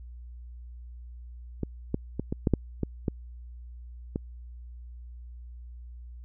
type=clicks; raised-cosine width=3 ms; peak=-16 / -13 / -16 / -16 / -10 / -8 / -14 / -13 / -16 dBFS; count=9; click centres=1.633 / 1.944 / 2.196 / 2.325 / 2.472 / 2.537 / 2.833 / 3.082 / 4.159 s; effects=added 60 Hz sine -41 dBFS peak until 6.24 s